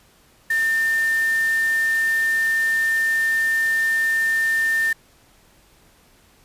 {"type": "tone in noise", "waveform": "sine", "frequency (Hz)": 1800, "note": "A6", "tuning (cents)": 39, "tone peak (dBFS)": -17, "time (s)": [0.5, 4.93], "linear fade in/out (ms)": 5, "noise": "white", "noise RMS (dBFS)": -35, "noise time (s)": [0.5, 4.93], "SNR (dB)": 15, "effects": ["pink hiss -55 dBFS RMS until 6.44 s", "resampled to 32000 Hz"]}